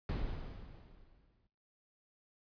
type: noise with exponential decay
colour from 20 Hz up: brown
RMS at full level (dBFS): -34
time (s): 0.09-1.47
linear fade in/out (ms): 2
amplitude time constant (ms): 300
effects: noise-tail reverb RT60 0.8 s tail -23 dB re dry + resampled to 11025 Hz